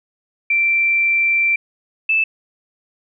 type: tone pair in turn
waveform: sine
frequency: 2349 / 2631 Hz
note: D7 / E7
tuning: 0 / -4 cents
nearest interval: major second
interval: 196 cents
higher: second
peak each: -13 dBFS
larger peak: neither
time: 0.5-1.56 / 2.09-2.24 s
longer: first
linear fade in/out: 5 ms
effects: none